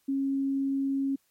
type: tone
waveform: sine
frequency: 273 Hz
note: C#4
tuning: 26 cents flat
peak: -25 dBFS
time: 0.08-1.16 s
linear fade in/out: 10 ms
effects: white hiss -70 dBFS RMS until 1.3 s + MP3 64 kbps